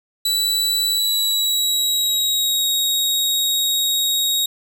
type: tone with pitch glide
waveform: sawtooth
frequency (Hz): 3951 to 3775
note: B7 to A#7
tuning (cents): 0 to +21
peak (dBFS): -14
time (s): 0.25-4.46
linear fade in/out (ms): 5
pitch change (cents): -79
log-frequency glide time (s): 0.88-2.65
effects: none